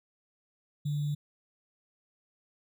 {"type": "tone with sample-and-hold", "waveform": "sine", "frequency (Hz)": 146.83, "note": "D3", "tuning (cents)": 0, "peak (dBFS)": -28, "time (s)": [0.85, 1.15], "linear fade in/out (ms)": 10, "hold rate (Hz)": 3675, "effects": []}